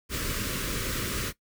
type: band-stop noise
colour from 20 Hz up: pink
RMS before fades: -31 dBFS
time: 0.09-1.33 s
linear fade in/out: 50 ms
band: 560 to 1100 Hz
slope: 48 dB/octave
effects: noise-tail reverb RT60 0.1 s tail -17 dB re dry